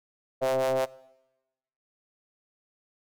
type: ring-modulated tone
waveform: square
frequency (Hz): 66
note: C2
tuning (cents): +16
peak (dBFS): -21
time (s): 0.41-0.86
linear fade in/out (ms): 20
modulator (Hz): 591
effects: noise-tail reverb RT60 1.0 s tail -22 dB re dry